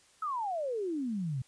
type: exponential sweep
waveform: sine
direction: down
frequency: 1318.5 to 122.5 Hz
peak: -31 dBFS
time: 0.22-1.42 s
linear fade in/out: 5 ms
effects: white hiss -63 dBFS RMS until 1.47 s + resampled to 22050 Hz